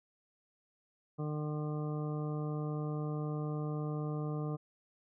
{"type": "harmonic tone", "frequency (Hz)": 150.8, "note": "D3", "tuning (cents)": 46, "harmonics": [1, 2, 3, 4, 5, 7, 8], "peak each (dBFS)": [-35, -42, -43, -49, -50, -52, -51], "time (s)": [1.18, 4.57], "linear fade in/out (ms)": 20, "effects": []}